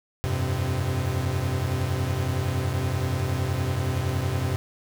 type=chord; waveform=45% pulse; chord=F suspended second; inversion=none; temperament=equal with one note detuned; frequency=87.31 / 98 / 129.09 Hz; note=F2 / G2 / C3; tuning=0 / 0 / -23 cents; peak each=-29 / -29 / -27 dBFS; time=0.24-4.56 s; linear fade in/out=0 ms; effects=8-bit